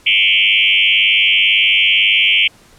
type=tone with frequency modulation; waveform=sine; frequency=2707 Hz; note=E7; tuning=45 cents sharp; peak=-9 dBFS; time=0.06-2.48 s; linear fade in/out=10 ms; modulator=98.1 Hz; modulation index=5.2; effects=pink hiss -47 dBFS RMS until 2.78 s + low-pass 11000 Hz 12 dB/octave